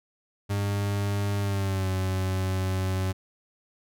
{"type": "tone with pitch glide", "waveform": "40% pulse", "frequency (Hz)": [100.9, 94.14], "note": ["G#2", "F#2"], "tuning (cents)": [-49, 30], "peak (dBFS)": -24, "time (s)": [0.49, 3.13], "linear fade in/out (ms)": 20, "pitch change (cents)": -121, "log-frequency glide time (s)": [1.4, 1.9], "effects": []}